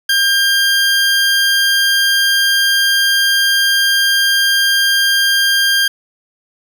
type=tone; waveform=20% pulse; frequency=1600 Hz; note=G6; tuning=35 cents sharp; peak=-6 dBFS; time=0.09-5.88 s; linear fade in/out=5 ms; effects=none